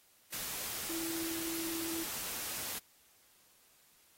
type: tone in noise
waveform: sine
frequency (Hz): 329.8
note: E4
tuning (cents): +1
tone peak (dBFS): -39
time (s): 0.89-2.04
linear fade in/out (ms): 10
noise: white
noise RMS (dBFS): -40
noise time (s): 0.32-2.79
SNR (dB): -2
effects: white hiss -66 dBFS RMS until 4.17 s + AAC 48 kbps